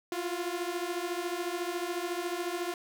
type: beating tone pair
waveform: sawtooth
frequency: 343.2 / 357.2 Hz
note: F4 / F4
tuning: -30 / +39 cents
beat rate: 14 Hz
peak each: -31 dBFS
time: 0.12-2.74 s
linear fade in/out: 2 ms
effects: none